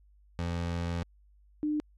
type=tone pair in turn; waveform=25% pulse / sine; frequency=85.7 / 301.1 Hz; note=F2 / D4; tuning=-32 / +43 cents; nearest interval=octave + minor seventh; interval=2175 cents; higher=second; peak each=-27 dBFS; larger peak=neither; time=0.39-1.03 / 1.63-1.8 s; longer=first; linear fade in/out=0 ms; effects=added 50 Hz sine -58 dBFS peak until 1.97 s + low-pass 6000 Hz 12 dB/octave